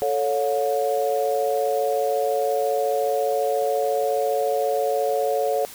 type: chord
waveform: sine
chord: A augmented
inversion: none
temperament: equal with one note detuned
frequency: 440 / 554.4 / 715.2 Hz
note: A4 / C#5 / E#5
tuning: 0 / 0 / +41 cents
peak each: -24 / -23 / -25 dBFS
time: 0.02-5.65 s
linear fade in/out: 0 ms
effects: white hiss -41 dBFS RMS until 5.74 s